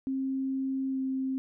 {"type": "tone with pitch glide", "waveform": "sine", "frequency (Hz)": [266.6, 264.1], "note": ["C4", "C4"], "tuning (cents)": [33, 16], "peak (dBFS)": -28, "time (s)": [0.07, 1.38], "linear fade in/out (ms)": 0, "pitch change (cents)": -17, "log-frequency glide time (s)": [0.9, 0.99], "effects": []}